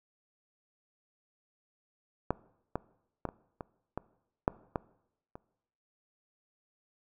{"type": "clicks", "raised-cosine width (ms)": 1, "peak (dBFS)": [-13, -17, -18, -26, -25, -20, -10, -16, -30], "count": 9, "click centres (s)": [2.306, 2.756, 3.253, 3.289, 3.608, 3.976, 4.479, 4.758, 5.355], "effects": ["noise-tail reverb RT60 0.8 s tail -21 dB re dry"]}